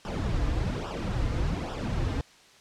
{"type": "noise with flanger", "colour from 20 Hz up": "brown", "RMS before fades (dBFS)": -29, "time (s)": [0.05, 2.21], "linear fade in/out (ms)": 0, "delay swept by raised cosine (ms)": [0.46, 5.46], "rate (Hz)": 1.2, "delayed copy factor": -0.8, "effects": ["white hiss -55 dBFS RMS until 2.6 s", "low-pass 6000 Hz 12 dB/octave"]}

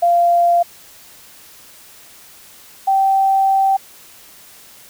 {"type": "tone pair in turn", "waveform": "sine", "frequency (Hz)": [692, 776.7], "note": ["F5", "G5"], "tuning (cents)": [-16, -16], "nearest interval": "major second", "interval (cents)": 200, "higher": "second", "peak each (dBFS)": [-10, -11], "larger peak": "first", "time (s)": [[0.02, 0.63], [2.87, 3.77]], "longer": "second", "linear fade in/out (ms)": 10, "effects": ["white hiss -43 dBFS RMS until 4.89 s"]}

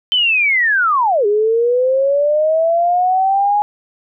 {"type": "linear two-way sweep", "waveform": "sine", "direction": "down then up", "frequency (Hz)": [3096, 404.6, 835], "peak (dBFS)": -11, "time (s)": [0.12, 3.62], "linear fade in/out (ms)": 0, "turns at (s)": 1.26, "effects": []}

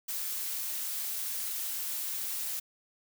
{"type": "noise", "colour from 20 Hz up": "blue", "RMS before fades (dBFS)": -35, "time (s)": [0.08, 2.6], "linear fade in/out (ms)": 10, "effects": []}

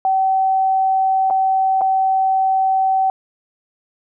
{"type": "tone with dropouts", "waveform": "sine", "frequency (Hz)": 765, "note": "G5", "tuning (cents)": -42, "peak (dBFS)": -13, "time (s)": [0.05, 3.1], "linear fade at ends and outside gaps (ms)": 1, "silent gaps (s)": [[1.301, 1.307], [1.811, 1.816]], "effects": []}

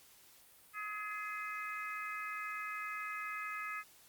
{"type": "harmonic tone with a mistuned harmonic", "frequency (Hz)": 421.9, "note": "G#4", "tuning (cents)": 27, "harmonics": [3, 4, 5, 6], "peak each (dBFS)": [-42, -46, -45, -47], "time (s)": [0.73, 3.84], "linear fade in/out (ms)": 50, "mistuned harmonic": 5, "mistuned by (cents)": -34, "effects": ["white hiss -62 dBFS RMS until 4.08 s", "Opus 48 kbps"]}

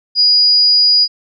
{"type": "tone", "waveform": "sine", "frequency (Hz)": 4900, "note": "D#8", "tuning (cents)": -27, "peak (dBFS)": -7, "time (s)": [0.15, 1.08], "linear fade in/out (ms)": 50, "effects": []}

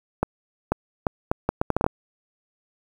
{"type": "accelerating click train", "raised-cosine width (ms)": 1, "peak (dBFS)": -6, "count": 11, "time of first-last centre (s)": [0.23, 1.865], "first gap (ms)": 490, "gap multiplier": 0.71, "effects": ["7-bit"]}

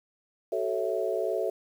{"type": "chord", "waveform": "sine", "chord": "F# minor seventh", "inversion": "none", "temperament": "equal with one note detuned", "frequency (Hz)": [377.3, 440, 554.4, 659.3], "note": ["F#4", "A4", "C#5", "E5"], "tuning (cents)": [34, 0, 0, 0], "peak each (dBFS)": [-32, -31, -33, -31], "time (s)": [0.52, 1.5], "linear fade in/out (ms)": 5, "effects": ["9-bit"]}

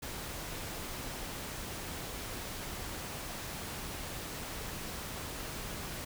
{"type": "noise", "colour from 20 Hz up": "pink", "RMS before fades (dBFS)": -41, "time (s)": [0.02, 6.05], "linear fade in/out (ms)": 10, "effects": []}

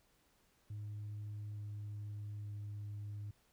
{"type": "tone with pitch steps", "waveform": "sine", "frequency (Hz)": [104.6, 104, 103.4], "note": ["G#2", "G#2", "G#2"], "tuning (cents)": [13, 3, -7], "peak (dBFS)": -40, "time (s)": [0.7, 3.31], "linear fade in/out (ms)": 5, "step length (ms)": 870, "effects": ["tanh soft clip ceiling -40 dBFS", "pink hiss -73 dBFS RMS until 3.52 s"]}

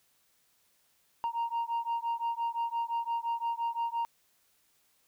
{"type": "beating tone pair", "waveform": "sine", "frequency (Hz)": [928, 933.8], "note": ["A#5", "A#5"], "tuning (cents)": [-8, 3], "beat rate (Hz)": 5.8, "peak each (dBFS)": -31, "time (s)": [1.24, 4.05], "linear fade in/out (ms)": 0, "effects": ["tanh soft clip ceiling -27 dBFS", "white hiss -70 dBFS RMS until 5.07 s"]}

